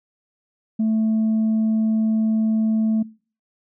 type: tone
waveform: sine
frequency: 220 Hz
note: A3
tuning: in tune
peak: -15 dBFS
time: 0.79-3.03 s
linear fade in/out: 10 ms
effects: noise-tail reverb RT60 0.4 s tail -23 dB re dry + tanh soft clip ceiling -15 dBFS